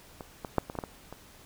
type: clicks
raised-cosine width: 1 ms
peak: -25 / -21 / -9 / -23 / -24 / -17 / -22 / -27 dBFS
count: 8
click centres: 0.208 / 0.448 / 0.583 / 0.699 / 0.753 / 0.788 / 0.838 / 1.126 s
effects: pink hiss -54 dBFS RMS until 1.45 s